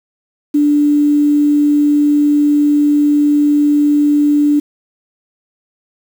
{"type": "tone with quantisation", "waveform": "sine", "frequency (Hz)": 293.2, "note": "D4", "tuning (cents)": -3, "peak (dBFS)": -8, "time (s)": [0.54, 4.6], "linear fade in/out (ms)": 10, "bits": 6, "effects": []}